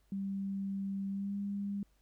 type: tone with pitch glide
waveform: sine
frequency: 196 to 200.8 Hz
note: G3 to G3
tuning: 0 to +42 cents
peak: -34 dBFS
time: 0.12-1.83 s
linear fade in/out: 2 ms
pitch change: +42 cents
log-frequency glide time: 1.1-1.36 s
effects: added 50 Hz sine -68 dBFS peak until 2.01 s + pink hiss -75 dBFS RMS until 2.01 s